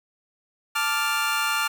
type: chord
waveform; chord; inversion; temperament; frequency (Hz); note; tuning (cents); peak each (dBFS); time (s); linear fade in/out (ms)
25% pulse; D minor; second; equal; 880 / 1174.7 / 1396.9; A5 / D6 / F6; 0 / 0 / 0; -26 / -24 / -21; 0.75-1.68; 10
effects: none